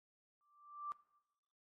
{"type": "tone with exponential growth", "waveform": "sine", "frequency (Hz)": 1174.7, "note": "D6", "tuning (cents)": 0, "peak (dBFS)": -38, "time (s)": [0.41, 0.92], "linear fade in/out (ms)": 0, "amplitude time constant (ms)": 110, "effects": ["noise-tail reverb RT60 1.0 s tail -21 dB re dry", "AAC 32 kbps"]}